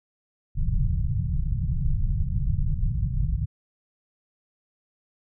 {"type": "low-pass noise", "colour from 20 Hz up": "pink", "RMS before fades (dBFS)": -24, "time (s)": [0.55, 3.46], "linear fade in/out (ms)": 20, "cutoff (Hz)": 160, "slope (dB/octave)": 48, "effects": []}